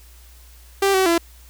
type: tone with pitch steps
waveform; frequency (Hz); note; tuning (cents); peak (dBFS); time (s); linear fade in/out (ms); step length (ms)
sawtooth; 393.1 / 379.2 / 337.6; G4 / F#4 / E4; +5 / +43 / +41; -11; 0.82-1.18; 5; 120
effects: added 60 Hz sine -44 dBFS peak until 1.49 s + white hiss -51 dBFS RMS until 1.49 s